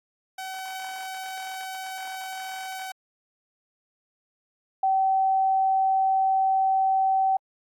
sawtooth / sine tone pair in turn, 758 / 767.7 Hz, F#5 / G5, +42 / -36 cents, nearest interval unison, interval 22 cents, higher second, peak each -29 / -19 dBFS, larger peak second, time 0.38-2.92 / 4.83-7.37 s, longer neither, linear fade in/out 5 ms, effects AAC 64 kbps

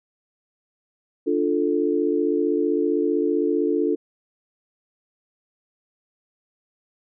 sine chord, D minor, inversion none, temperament equal, 293.7 / 349.2 / 440 Hz, D4 / F4 / A4, 0 / 0 / 0 cents, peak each -23 dBFS, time 1.26-3.96 s, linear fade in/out 20 ms, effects none

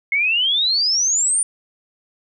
sine exponential sweep, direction up, 2145 to 9397 Hz, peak -15 dBFS, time 0.12-1.43 s, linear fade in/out 2 ms, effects none

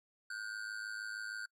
square ring-modulated tone, 1500 Hz, F#6, 23 cents sharp, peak -38 dBFS, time 0.3-1.46 s, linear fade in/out 5 ms, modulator 53.2 Hz, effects noise-tail reverb RT60 0.1 s tail -26 dB re dry + low-pass 9000 Hz 12 dB/octave

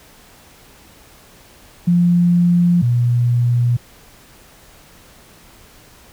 sine tone pair in turn, 174.61 / 120.82 Hz, F3 / B2, 0 / -38 cents, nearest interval tritone, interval 638 cents, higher first, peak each -10 / -12 dBFS, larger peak first, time 1.87-2.82 / 2.82-3.77 s, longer neither, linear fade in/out 10 ms, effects pink hiss -46 dBFS RMS until 6.12 s

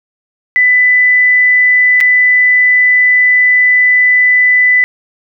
sine tone with dropouts, 1995 Hz, B6, 17 cents sharp, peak -5 dBFS, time 0.56-4.84 s, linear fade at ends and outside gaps 0 ms, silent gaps 2.004-2.01 s, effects none

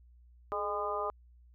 harmonic tone with a mistuned harmonic, 203.8 Hz, G#3, 32 cents flat, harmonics 2 / 3 / 4 / 5 / 6, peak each -38 / -38 / -40 / -39 / -36 dBFS, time 0.52-1.1 s, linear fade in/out 0 ms, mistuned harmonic 2, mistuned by +62 cents, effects added 60 Hz sine -56 dBFS peak until 1.54 s

